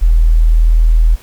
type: tone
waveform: sine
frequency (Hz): 40.43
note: E1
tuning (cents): -33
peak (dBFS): -5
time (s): 0.01-1.16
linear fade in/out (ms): 20
effects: pink hiss -41 dBFS RMS until 1.22 s